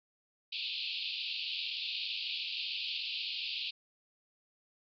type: band-pass noise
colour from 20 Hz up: pink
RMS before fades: -38 dBFS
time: 0.52-3.71 s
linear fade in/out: 10 ms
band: 2500 to 4700 Hz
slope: 96 dB/octave
effects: none